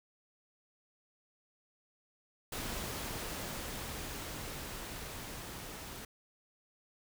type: noise with level ramp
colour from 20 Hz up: pink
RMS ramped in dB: -39 to -46 dBFS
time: 2.52-6.05 s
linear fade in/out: 5 ms
effects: none